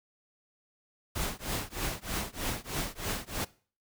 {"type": "noise with tremolo", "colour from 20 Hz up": "pink", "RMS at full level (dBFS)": -31, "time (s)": [1.15, 3.45], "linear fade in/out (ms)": 10, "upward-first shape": "triangle", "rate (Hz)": 3.2, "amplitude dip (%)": 100, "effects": ["noise-tail reverb RT60 0.4 s tail -20 dB re dry"]}